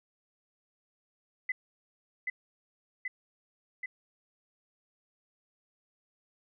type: tone with echo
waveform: sine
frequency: 2016 Hz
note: B6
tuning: 35 cents sharp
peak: -28 dBFS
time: 1.49-1.52 s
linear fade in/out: 5 ms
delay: 780 ms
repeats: 3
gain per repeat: -2 dB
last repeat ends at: 3.86 s
effects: none